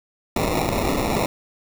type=noise with sample-and-hold; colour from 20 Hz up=violet; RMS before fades=-22 dBFS; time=0.36-1.26 s; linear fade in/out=2 ms; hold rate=1575 Hz; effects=none